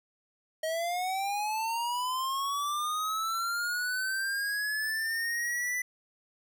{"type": "linear sweep", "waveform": "square", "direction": "up", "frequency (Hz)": [628, 1995], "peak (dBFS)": -30, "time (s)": [0.63, 5.82], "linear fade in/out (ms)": 5, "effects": []}